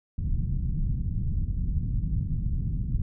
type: low-pass noise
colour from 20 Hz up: pink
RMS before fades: -27 dBFS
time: 0.18-3.02 s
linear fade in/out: 5 ms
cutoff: 170 Hz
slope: 24 dB/octave
effects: none